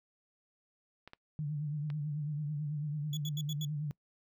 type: clicks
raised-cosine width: 0.3 ms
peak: -32 dBFS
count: 3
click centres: 1.076 / 1.134 / 1.902 s
type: tone with vibrato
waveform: sine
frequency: 148.9 Hz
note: D3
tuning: 24 cents sharp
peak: -33 dBFS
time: 1.39-3.91 s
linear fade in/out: 0 ms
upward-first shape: triangle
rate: 9.1 Hz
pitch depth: 77 cents each way
type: tone bursts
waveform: 35% pulse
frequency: 3389 Hz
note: G#7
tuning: 34 cents sharp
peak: -37 dBFS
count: 5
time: 3.13-3.65 s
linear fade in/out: 2 ms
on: 40 ms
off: 80 ms
effects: noise-tail reverb RT60 0.1 s tail -23 dB re dry